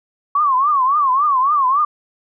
sine tone with vibrato, 1108.7 Hz, C#6, in tune, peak -12 dBFS, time 0.35-1.85 s, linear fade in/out 5 ms, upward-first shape triangle, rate 3.6 Hz, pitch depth 190 cents each way, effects none

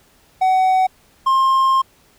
triangle tone pair in turn, 751 / 1062.1 Hz, F#5 / C6, +26 / +26 cents, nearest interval tritone, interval 600 cents, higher second, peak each -10 dBFS, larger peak neither, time 0.41-0.87 / 1.26-1.82 s, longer second, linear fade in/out 10 ms, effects pink hiss -54 dBFS RMS until 2.18 s

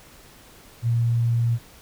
sine tone, 117.3 Hz, A#2, 11 cents sharp, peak -18 dBFS, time 0.82-1.59 s, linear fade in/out 50 ms, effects pink hiss -49 dBFS RMS until 1.81 s

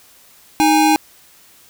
square tone pair together, 310 / 822.1 Hz, D#4 / G#5, -6 / -18 cents, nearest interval octave + perfect fourth, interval 1688 cents, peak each -14 dBFS, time 0.6-0.96 s, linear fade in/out 0 ms, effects white hiss -48 dBFS RMS until 1.69 s

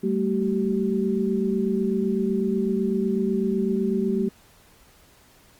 sine tone cluster, 194.7 / 222.7 / 383.3 Hz, G3 / A3 / G4, -12 / +21 / -39 cents, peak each -25 dBFS, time 0.03-4.29 s, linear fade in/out 10 ms, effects pink hiss -55 dBFS RMS until 5.59 s + Opus 32 kbps

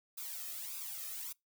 blue noise with flanger, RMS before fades -43 dBFS, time 0.17-1.33 s, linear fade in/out 10 ms, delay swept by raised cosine 0.8 to 1.62 ms, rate 1.7 Hz, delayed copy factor +0.8, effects noise-tail reverb RT60 0.2 s tail -25 dB re dry

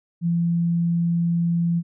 sine tone, 170 Hz, F3, 46 cents flat, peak -18 dBFS, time 0.21-1.83 s, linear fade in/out 50 ms, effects none

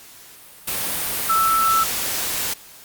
sine tone in noise, 1321 Hz, E6, 3 cents sharp, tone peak -15 dBFS, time 1.29-1.84 s, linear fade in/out 10 ms, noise white, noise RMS -24 dBFS, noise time 0.67-2.54 s, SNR +6 dB, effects white hiss -44 dBFS RMS until 2.84 s + Opus 48 kbps

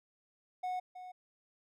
triangle tone with echo, 733 Hz, F#5, 16 cents flat, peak -32 dBFS, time 0.63-0.8 s, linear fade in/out 10 ms, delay 320 ms, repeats 1, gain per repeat -11 dB, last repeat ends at 1.12 s, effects none

